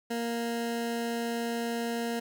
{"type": "tone", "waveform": "20% pulse", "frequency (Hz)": 233.5, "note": "A#3", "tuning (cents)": 3, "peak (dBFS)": -25, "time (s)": [0.1, 2.2], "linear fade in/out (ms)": 10, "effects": []}